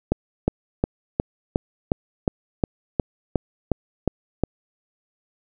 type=click train; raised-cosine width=2 ms; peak=-5 dBFS; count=13; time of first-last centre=0.12-4.437 s; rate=2.78 Hz; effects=none